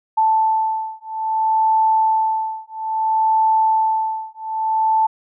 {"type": "beating tone pair", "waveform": "sine", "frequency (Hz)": [880, 880.6], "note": ["A5", "A5"], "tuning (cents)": [0, 1], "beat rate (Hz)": 0.6, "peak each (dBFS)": -18, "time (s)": [0.17, 5.07], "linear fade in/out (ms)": 10, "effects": []}